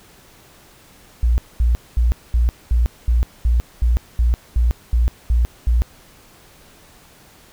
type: tone bursts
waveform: sine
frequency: 59.1 Hz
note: A#1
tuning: 24 cents sharp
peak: -12 dBFS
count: 13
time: 1.23-5.82 s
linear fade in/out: 0 ms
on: 150 ms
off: 220 ms
effects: pink hiss -48 dBFS RMS until 7.52 s